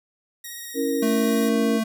5% pulse tone with vibrato, 1882 Hz, A#6, 16 cents sharp, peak -24 dBFS, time 0.44-1.49 s, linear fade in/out 5 ms, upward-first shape triangle, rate 16 Hz, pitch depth 20 cents each way
sine chord, A# diminished, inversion first, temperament equal, 277.2 / 329.6 / 466.2 Hz, C#4 / E4 / A#4, 0 / 0 / 0 cents, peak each -24 / -30 / -24 dBFS, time 0.74-1.81 s, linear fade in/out 50 ms
square tone with pitch glide, 220 to 221.5 Hz, A3 to A3, 0 to +12 cents, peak -22 dBFS, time 1.02-1.84 s, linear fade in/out 10 ms, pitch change +12 cents, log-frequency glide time 1.12-1.39 s
effects none

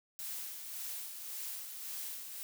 blue noise with tremolo, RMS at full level -41 dBFS, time 0.19-2.43 s, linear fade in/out 0 ms, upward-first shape sine, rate 1.8 Hz, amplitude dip 45%, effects none

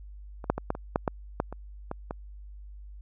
clicks, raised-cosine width 1 ms, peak -26 / -8 / -17 / -12 / -23 / -9 / -11 / -11 / -24 / -18 / -19 dBFS, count 11, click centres 0.442 / 0.5 / 0.58 / 0.704 / 0.751 / 0.959 / 1.078 / 1.401 / 1.526 / 1.914 / 2.109 s, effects added 50 Hz sine -42 dBFS peak until 3.01 s

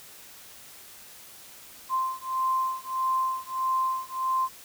sine beating tone pair, 1043 / 1044.6 Hz, C6 / C6, -6 / -3 cents, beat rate 1.6 Hz, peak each -28 dBFS, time 1.89-4.49 s, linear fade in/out 50 ms, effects white hiss -48 dBFS RMS until 4.64 s

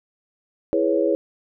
sine chord, C# minor seventh, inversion first, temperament equal, 329.6 / 415.3 / 493.9 / 554.4 Hz, E4 / G#4 / B4 / C#5, 0 / 0 / 0 / 0 cents, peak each -22 / -23 / -24 / -22 dBFS, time 0.73-1.15 s, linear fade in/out 0 ms, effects none

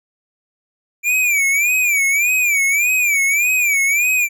square tone with vibrato, 2349 Hz, D7, in tune, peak -14 dBFS, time 1.03-4.29 s, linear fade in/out 50 ms, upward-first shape sine, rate 1.7 Hz, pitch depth 130 cents each way, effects none

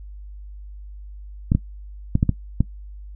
clicks, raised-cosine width 5 ms, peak -4 dBFS, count 6, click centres 1.519 / 1.55 / 2.154 / 2.229 / 2.293 / 2.606 s, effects noise-tail reverb RT60 0.1 s tail -18 dB re dry + added 50 Hz sine -35 dBFS peak until 3.15 s

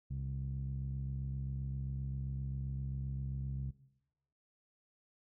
sawtooth tone with low-pass filter, 67.6 Hz, C#2, 43 cents flat, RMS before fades -39 dBFS, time 0.1-3.71 s, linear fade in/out 10 ms, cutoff 150 Hz, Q 4.6, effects noise-tail reverb RT60 0.9 s tail -18 dB re dry

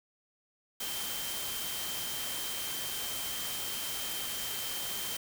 sine tone in noise, 3136 Hz, G7, in tune, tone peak -41 dBFS, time 0.8-5.17 s, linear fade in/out 5 ms, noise white, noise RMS -37 dBFS, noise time 0.8-5.17 s, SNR -7 dB, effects none

